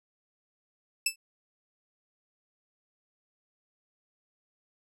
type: tone with exponential decay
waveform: 15% pulse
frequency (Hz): 2637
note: E7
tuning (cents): 0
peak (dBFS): -14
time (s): 1.06-1.16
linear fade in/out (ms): 5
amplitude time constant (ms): 20
effects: none